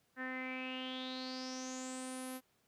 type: tone with low-pass filter sweep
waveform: sawtooth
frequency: 257.7 Hz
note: C4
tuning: 26 cents flat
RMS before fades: -43 dBFS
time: 0.16-2.41 s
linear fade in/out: 50 ms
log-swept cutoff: 1700 to 12000 Hz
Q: 8.5
effects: pink hiss -75 dBFS RMS until 2.67 s + high-pass 100 Hz 12 dB/octave